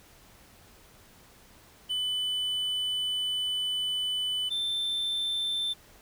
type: tone pair in turn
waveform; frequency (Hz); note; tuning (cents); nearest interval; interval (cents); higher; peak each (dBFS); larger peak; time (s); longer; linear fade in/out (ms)
triangle; 3000 / 3553; F#7 / A7; +23 / +16; minor third; 293; second; -26; neither; 1.89-4.5 / 4.5-5.74; first; 20
effects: pink hiss -56 dBFS RMS until 6.01 s